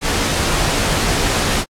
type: noise with comb filter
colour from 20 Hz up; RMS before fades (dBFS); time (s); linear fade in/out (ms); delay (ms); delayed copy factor
pink; -17; 0.01-1.65; 50; 16; -0.6
effects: low-pass 9000 Hz 12 dB/octave + AAC 64 kbps